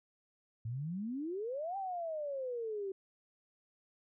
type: exponential two-way sweep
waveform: sine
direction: up then down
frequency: 107.5 to 797 to 379 Hz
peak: -36 dBFS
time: 0.65-2.92 s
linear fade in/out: 5 ms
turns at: 1.77 s
effects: none